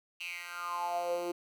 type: tone with high-pass filter sweep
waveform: 10% pulse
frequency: 174.61 Hz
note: F3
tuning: in tune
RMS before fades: -36 dBFS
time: 0.2-1.32 s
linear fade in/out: 10 ms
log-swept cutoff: 2800 to 360 Hz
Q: 7.1
effects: none